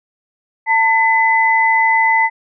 sine tone pair together, 896.7 / 2013 Hz, A5 / B6, +33 / +33 cents, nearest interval octave + major second, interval 1400 cents, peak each -13 dBFS, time 0.66-2.3 s, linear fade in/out 50 ms, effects none

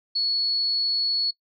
sine tone, 4388 Hz, C#8, 18 cents flat, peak -21 dBFS, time 0.15-1.31 s, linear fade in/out 10 ms, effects noise-tail reverb RT60 0.1 s tail -20 dB re dry + MP3 64 kbps

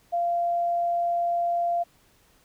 sine tone, 691 Hz, F5, 19 cents flat, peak -22 dBFS, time 0.12-1.84 s, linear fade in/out 20 ms, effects pink hiss -61 dBFS RMS until 2.44 s

